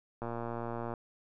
click train, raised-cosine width 1 ms, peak -24 dBFS, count 85, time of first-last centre 0.22-0.938 s, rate 117 Hz, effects none

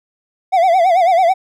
triangle tone with vibrato, 714 Hz, F5, 38 cents sharp, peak -7 dBFS, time 0.52-1.34 s, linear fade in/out 20 ms, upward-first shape sine, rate 9.1 Hz, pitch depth 130 cents each way, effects none

